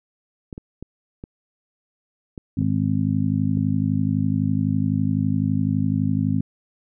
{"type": "clicks", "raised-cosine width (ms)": 3, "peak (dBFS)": -21, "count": 7, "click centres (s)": [0.528, 0.579, 0.826, 1.239, 2.378, 2.617, 3.574]}
{"type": "harmonic tone", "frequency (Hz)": 51.91, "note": "G#1", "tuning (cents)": 0, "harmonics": [2, 3, 4, 5], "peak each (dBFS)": [-24, -24, -24, -24], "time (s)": [2.57, 6.41], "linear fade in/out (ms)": 5}
{"effects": []}